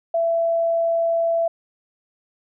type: tone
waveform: sine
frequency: 668 Hz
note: E5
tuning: 23 cents sharp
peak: -17 dBFS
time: 0.14-1.48 s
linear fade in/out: 5 ms
effects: none